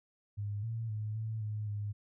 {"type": "tone with pitch steps", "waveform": "sine", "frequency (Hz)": [102.8, 113.7, 107, 110.6, 106.3, 103.5], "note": ["G#2", "A#2", "A2", "A2", "G#2", "G#2"], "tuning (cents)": [-17, -43, -48, 9, 41, -5], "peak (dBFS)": -34, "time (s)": [0.37, 1.93], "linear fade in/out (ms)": 20, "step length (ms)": 260, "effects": []}